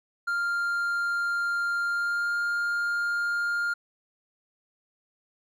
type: tone with pitch glide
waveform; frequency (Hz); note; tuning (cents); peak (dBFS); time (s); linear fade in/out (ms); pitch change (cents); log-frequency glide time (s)
triangle; 1396.9 to 1406.6; F6 to F6; 0 to +12; -23; 0.27-3.74; 10; +12; 1.84-2.36
effects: none